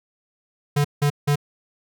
square tone bursts, 144.9 Hz, D3, 23 cents flat, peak -17 dBFS, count 3, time 0.76-1.358 s, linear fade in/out 10 ms, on 86 ms, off 170 ms, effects none

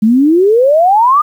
sine exponential sweep, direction up, 207.7 to 1240 Hz, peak -5 dBFS, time 0.02-1.22 s, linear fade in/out 10 ms, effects 7-bit

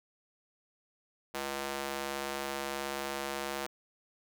square tone with high-pass filter, 69.3 Hz, C#2, in tune, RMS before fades -37 dBFS, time 1.34-3.67 s, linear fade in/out 10 ms, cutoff 480 Hz, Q 0.71, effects none

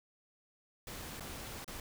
pink noise with dropouts, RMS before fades -45 dBFS, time 0.87-1.8 s, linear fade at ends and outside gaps 2 ms, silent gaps 1.198-1.206 / 1.645-1.678 s, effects none

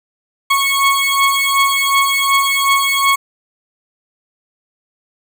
20% pulse beating tone pair, 1101 / 1103.7 Hz, C#6 / C#6, -12 / -8 cents, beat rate 2.7 Hz, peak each -10 dBFS, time 0.5-3.16 s, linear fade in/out 10 ms, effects none

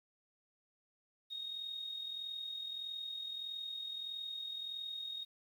sine tone with amplitude modulation, 3729 Hz, A#7, in tune, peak -38 dBFS, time 1.3-5.25 s, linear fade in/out 20 ms, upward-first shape sine, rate 41.6 Hz, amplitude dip 50%, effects 11-bit

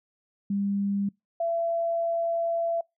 sine tone pair in turn, 200 / 672.7 Hz, G3 / E5, +35 / +35 cents, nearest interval octave + major sixth, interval 2100 cents, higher second, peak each -24 dBFS, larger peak neither, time 0.5-1.09 / 1.4-2.81 s, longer second, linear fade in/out 5 ms, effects noise-tail reverb RT60 0.2 s tail -26 dB re dry

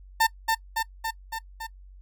30% pulse tone with echo, 899 Hz, A5, 37 cents sharp, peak -15 dBFS, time 0.2-0.27 s, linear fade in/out 10 ms, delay 280 ms, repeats 5, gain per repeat -3 dB, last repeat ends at 1.67 s, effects noise-tail reverb RT60 0.1 s tail -23 dB re dry + added 47 Hz sine -45 dBFS peak until 2.01 s

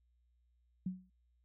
sine tone with exponential decay, 185 Hz, F#3, in tune, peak -32 dBFS, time 0.86-1.1 s, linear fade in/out 5 ms, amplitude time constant 51 ms, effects added 60 Hz sine -70 dBFS peak until 1.44 s

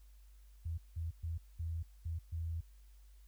sine tone bursts at uneven times, 82.41 Hz, E2, in tune, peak -36 dBFS, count 6, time 0.65-0.78 / 0.96-1.11 / 1.23-1.38 / 1.59-1.83 / 2.05-2.19 / 2.32-2.61 s, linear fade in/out 10 ms, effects added 50 Hz sine -56 dBFS peak until 3.27 s + white hiss -73 dBFS RMS until 3.27 s

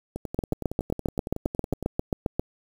two click trains, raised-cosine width 2 ms, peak -10 / -18 dBFS, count 16 / 19, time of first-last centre 0.39-2.395 / 0.16-1.827 s, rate 7.48 / 10.8 Hz, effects 7-bit

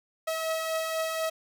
sawtooth beating tone pair, 640 / 644.1 Hz, D#5 / E5, +49 / -40 cents, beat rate 4.1 Hz, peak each -33 / -25 dBFS, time 0.27-1.3 s, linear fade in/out 10 ms, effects none

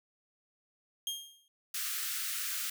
sawtooth tone with exponential decay, 3224 Hz, G7, 48 cents sharp, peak -28 dBFS, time 1.07-1.48 s, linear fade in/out 1 ms, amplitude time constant 89 ms
white high-pass noise, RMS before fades -36 dBFS, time 1.74-2.7 s, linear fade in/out 5 ms, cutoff 1200 Hz, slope 96 dB/octave
effects none

